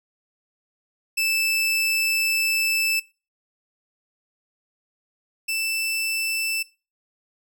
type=tone pair in turn; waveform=sawtooth; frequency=2637 / 2651 Hz; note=E7 / E7; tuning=0 / +9 cents; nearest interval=unison; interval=9 cents; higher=second; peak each=-17 / -20 dBFS; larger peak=first; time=1.17-3 / 5.48-6.63 s; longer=first; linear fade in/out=10 ms; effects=noise-tail reverb RT60 0.3 s tail -20 dB re dry